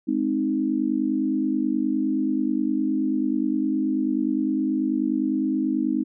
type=chord; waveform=sine; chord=Ab major; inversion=none; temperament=equal with one note detuned; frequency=210.9 / 261.6 / 311.1 Hz; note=Ab3 / C4 / Eb4; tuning=+27 / 0 / 0 cents; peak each=-28 / -24 / -24 dBFS; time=0.07-6.04 s; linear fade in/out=20 ms; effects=none